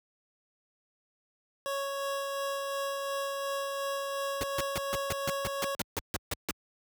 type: tone with tremolo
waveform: 25% pulse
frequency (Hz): 554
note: C#5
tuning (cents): -1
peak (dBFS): -27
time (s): 1.66-5.75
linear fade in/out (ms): 0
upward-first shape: sine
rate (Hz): 2.8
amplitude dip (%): 25
type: noise bursts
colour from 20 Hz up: pink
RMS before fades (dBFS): -31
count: 13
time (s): 4.41-6.509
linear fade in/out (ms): 0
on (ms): 23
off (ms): 150
effects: high-pass 60 Hz 12 dB/octave